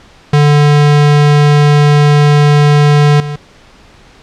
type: tone with level steps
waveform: square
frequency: 146.9 Hz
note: D3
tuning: 1 cent sharp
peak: -5 / -18 dBFS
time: 0.33-3.36 s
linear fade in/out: 5 ms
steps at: 3.2 s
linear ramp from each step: 2 ms
effects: pink hiss -41 dBFS RMS until 4.22 s + low-pass 5000 Hz 12 dB/octave